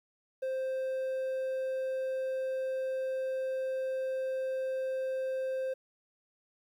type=tone; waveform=triangle; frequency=524 Hz; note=C5; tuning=2 cents sharp; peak=-29 dBFS; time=0.42-5.74 s; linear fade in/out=10 ms; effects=11-bit